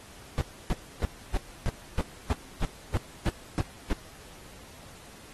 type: noise bursts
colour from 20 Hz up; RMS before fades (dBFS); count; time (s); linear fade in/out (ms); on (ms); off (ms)
brown; -25; 12; 0.38-3.93; 0; 30; 290
effects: pink hiss -50 dBFS RMS until 5.33 s + AAC 32 kbps